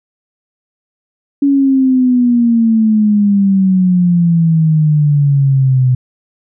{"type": "exponential sweep", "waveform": "sine", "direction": "down", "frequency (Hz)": [283, 125.9], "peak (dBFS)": -7, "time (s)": [1.42, 5.95], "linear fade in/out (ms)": 5, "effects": []}